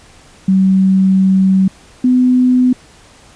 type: tone pair in turn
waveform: sine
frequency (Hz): 190.4 / 251.9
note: F#3 / B3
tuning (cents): +50 / +34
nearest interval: perfect fourth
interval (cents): 484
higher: second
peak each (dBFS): -7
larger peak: neither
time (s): 0.48-1.68 / 2.04-2.73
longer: first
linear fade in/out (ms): 5
effects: pink hiss -43 dBFS RMS until 3.35 s + resampled to 22050 Hz